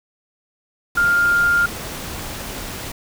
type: tone in noise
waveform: sine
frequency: 1404 Hz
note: F6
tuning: 9 cents sharp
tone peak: -13 dBFS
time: 0.97-1.66 s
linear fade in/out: 5 ms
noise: pink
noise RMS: -30 dBFS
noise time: 0.95-2.92 s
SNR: +14 dB
effects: none